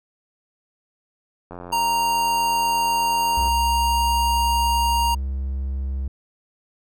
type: click train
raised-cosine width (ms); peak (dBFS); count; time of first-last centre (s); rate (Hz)
1; -22; 175; 1.51-3.481; 88.3
type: tone with pitch glide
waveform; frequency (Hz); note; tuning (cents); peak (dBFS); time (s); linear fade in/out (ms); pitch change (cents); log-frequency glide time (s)
square; 931 to 936.4; A#5 to A#5; -2 to +8; -19; 1.72-5.15; 10; +10; 3.01-4.13
type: tone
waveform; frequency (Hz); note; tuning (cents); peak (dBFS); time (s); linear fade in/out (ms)
triangle; 67; C2; +42; -21; 3.37-6.08; 5
effects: none